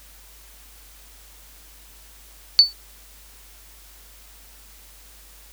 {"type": "tone with exponential decay", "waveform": "sine", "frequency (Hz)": 4489, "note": "C#8", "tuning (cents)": 21, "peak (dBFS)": -4, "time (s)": [2.59, 2.73], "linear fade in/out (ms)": 0, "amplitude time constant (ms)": 30, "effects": ["added 50 Hz sine -49 dBFS peak until 5.52 s", "white hiss -49 dBFS RMS until 5.52 s"]}